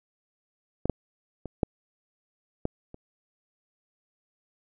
clicks, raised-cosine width 2 ms, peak -14 / -9 / -22 / -9 / -13 / -29 dBFS, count 6, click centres 0.856 / 0.897 / 1.457 / 1.632 / 2.654 / 2.944 s, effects none

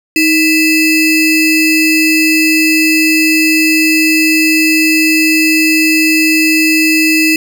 square ring-modulated tone, 1154 Hz, D6, 31 cents flat, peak -5 dBFS, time 0.16-7.36 s, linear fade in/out 2 ms, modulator 1470 Hz, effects none

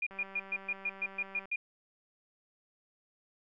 sine tone bursts, 2428 Hz, D#7, 43 cents flat, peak -30 dBFS, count 10, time 0.02-1.56 s, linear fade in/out 5 ms, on 46 ms, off 120 ms
click train, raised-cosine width 0.5 ms, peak -35 dBFS, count 262, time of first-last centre 0.11-1.455 s, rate 194 Hz
effects none

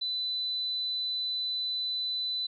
sine tone, 4000 Hz, B7, 21 cents sharp, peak -29 dBFS, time 0.01-2.47 s, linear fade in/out 10 ms, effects none

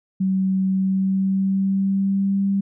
sine tone with pitch glide, 190 to 196.93 Hz, F#3 to G3, +46 to +8 cents, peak -17 dBFS, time 0.2-2.61 s, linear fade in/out 10 ms, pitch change +62 cents, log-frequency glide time 0.67-2.45 s, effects none

